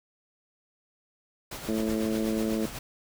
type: noise with tremolo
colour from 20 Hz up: pink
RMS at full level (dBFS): -37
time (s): 1.51-2.79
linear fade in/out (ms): 5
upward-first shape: sine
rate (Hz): 8.1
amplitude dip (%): 45
type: harmonic tone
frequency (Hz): 110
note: A2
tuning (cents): 0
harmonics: 2 / 3 / 4 / 5 / 6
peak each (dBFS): -28 / -31 / -34 / -37 / -42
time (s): 1.68-2.66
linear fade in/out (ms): 5
effects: none